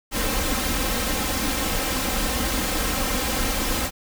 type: noise with comb filter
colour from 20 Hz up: pink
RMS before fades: -24 dBFS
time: 0.11-3.91 s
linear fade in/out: 50 ms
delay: 3.8 ms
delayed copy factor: +0.65
effects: none